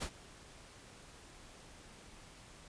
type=noise with ADSR envelope; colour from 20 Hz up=pink; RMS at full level=-37 dBFS; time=0-2.68 s; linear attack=23 ms; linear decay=73 ms; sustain=-19 dB; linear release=3 ms; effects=resampled to 22050 Hz